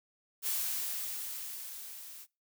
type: noise with level ramp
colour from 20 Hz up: blue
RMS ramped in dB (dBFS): -32 to -49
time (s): 0.42-2.27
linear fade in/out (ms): 50
effects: noise-tail reverb RT60 0.3 s tail -25 dB re dry